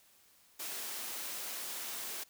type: high-pass noise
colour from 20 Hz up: white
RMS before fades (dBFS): -41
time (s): 0.59-2.24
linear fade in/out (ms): 10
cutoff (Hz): 260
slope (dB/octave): 12
effects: white hiss -65 dBFS RMS until 2.29 s